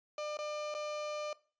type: tone with dropouts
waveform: 35% pulse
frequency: 600 Hz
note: D5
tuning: 37 cents sharp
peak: -35 dBFS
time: 0.18-1.33 s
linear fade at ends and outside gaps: 2 ms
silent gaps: 0.371-0.388 / 0.742-0.748 s
effects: noise-tail reverb RT60 0.4 s tail -20 dB re dry + resampled to 16000 Hz